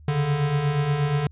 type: beating tone pair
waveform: square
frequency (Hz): 138.59 / 146.99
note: C#3 / D3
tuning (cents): 0 / +2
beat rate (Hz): 8.4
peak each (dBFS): -29 / -22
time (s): 0.08-1.27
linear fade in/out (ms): 2
effects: added 76 Hz sine -44 dBFS peak until 1.31 s + resampled to 8000 Hz